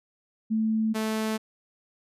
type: tone pair in turn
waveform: sine / sawtooth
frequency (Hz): 220 / 218.7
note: A3 / A3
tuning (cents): 0 / -10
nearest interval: unison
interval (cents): 10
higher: first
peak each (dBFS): -22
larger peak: neither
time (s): 0.5-0.94 / 0.94-1.38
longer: neither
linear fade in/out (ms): 20
effects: resampled to 32000 Hz